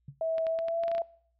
sine tone with exponential decay, 139.5 Hz, C#3, 11 cents sharp, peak -36 dBFS, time 0.08-0.2 s, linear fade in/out 5 ms, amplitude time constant 24 ms
sine tone with pitch glide, 650 to 671.4 Hz, E5 to E5, -24 to +32 cents, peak -27 dBFS, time 0.21-1.02 s, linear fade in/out 2 ms, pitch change +56 cents, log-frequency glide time 0.47-0.81 s
clicks, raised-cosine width 0.3 ms, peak -27 dBFS, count 9, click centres 0.382 / 0.468 / 0.589 / 0.684 / 0.836 / 0.881 / 0.916 / 0.95 / 0.981 s
effects noise-tail reverb RT60 0.6 s tail -22 dB re dry + added 60 Hz sine -70 dBFS peak until 1.39 s

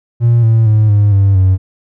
triangle tone with pitch steps, 118 / 112.8 / 107.83 / 103.08 / 98.54 / 94.2 Hz, A#2 / A2 / A2 / G#2 / G2 / F#2, +22 / +44 / -34 / -12 / +10 / +32 cents, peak -3 dBFS, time 0.2-1.58 s, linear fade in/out 50 ms, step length 230 ms, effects tanh soft clip ceiling -1 dBFS

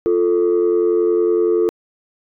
sine tone pair together, 349.2 / 440 Hz, F4 / A4, 0 / 0 cents, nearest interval major third, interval 400 cents, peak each -14 dBFS, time 0.06-1.69 s, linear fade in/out 0 ms, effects tanh soft clip ceiling -9 dBFS

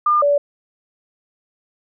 sine tone pair in turn, 1205 / 575.6 Hz, D6 / D5, +44 / -35 cents, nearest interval octave + minor second, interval 1279 cents, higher first, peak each -12 dBFS, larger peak neither, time 0.06-0.22 / 0.22-0.38 s, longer neither, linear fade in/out 5 ms, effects none

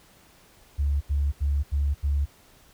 sine tone bursts, 71.3 Hz, C#2, 49 cents sharp, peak -20 dBFS, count 5, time 0.78-2.258 s, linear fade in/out 20 ms, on 230 ms, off 82 ms, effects tanh soft clip ceiling -16 dBFS + pink hiss -56 dBFS RMS until 2.73 s

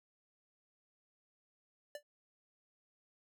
square tone with exponential decay, 587.3 Hz, D5, in tune, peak -40 dBFS, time 1.95-2.03 s, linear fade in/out 2 ms, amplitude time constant 16 ms, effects none

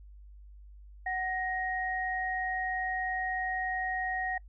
sine tone pair together, 744.9 / 1876 Hz, F#5 / A#6, +11 / +11 cents, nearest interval octave + major third, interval 1600 cents, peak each -33 / -33 dBFS, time 1.06-4.38 s, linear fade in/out 5 ms, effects noise-tail reverb RT60 0.1 s tail -25 dB re dry + added 50 Hz sine -48 dBFS peak until 4.48 s

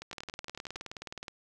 two click trains, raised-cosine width 0.2 ms, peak -24 / -23 dBFS, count 9 / 23, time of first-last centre 0.02-0.761 / 0.13-1.282 s, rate 10.8 / 19.1 Hz, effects none

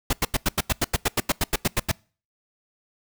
pink noise bursts, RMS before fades -21 dBFS, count 16, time 0.1-1.916 s, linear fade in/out 5 ms, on 31 ms, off 88 ms, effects noise-tail reverb RT60 0.4 s tail -26 dB re dry

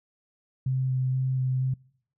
sine tone with vibrato, 130 Hz, C3, 11 cents flat, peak -23 dBFS, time 0.66-1.74 s, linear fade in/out 5 ms, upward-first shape square, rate 2.1 Hz, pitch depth 9 cents each way, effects noise-tail reverb RT60 0.7 s tail -26 dB re dry

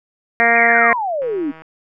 harmonic tone, 233.1 Hz, A#3, in tune, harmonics 1 / 2 / 3 / 4 / 5 / 6 / 7 / 8 / 9 / 10, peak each -26 / -22 / -16 / -27 / -27 / -25 / -21 / -15 / -18 / -24 dBFS, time 0.4-0.93 s, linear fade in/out 0 ms
sine exponential sweep, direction down, 2496 to 269.8 Hz, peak -18 dBFS, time 0.55-1.52 s, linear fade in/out 20 ms
click train, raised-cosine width 0.5 ms, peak -25 dBFS, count 65, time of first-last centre 1.22-1.62 s, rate 160 Hz
effects none

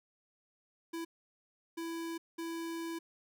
square tone bursts at uneven times, 331.8 Hz, E4, 11 cents sharp, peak -38 dBFS, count 3, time 0.93-1.05 / 1.77-2.18 / 2.38-2.99 s, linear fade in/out 10 ms, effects none

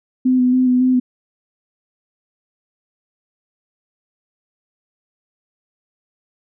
sine tone with vibrato, 253.1 Hz, B3, 43 cents sharp, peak -11 dBFS, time 0.25-1 s, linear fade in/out 10 ms, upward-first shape square, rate 3.6 Hz, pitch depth 18 cents each way, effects none

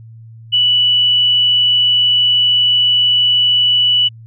sine tone, 2958 Hz, F#7, 1 cent flat, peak -9 dBFS, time 0.52-4.09 s, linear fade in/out 20 ms, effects added 113 Hz sine -34 dBFS peak until 4.26 s

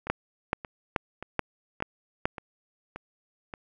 two click trains, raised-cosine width 0.5 ms, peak -22 / -9 dBFS, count 7 / 6, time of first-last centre 0.07-3.538 / 0.1-2.255 s, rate 1.73 / 2.32 Hz, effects none

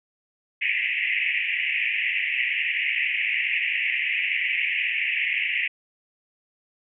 pink band-pass noise, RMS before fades -25 dBFS, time 0.61-5.68 s, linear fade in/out 10 ms, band 1900 to 2800 Hz, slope 96 dB/octave, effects none

